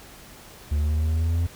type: exponential sweep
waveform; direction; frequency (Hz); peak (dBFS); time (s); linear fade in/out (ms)
triangle; up; 73.1 to 85.8; -18; 0.71-1.47; 10
effects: pink hiss -46 dBFS RMS until 1.55 s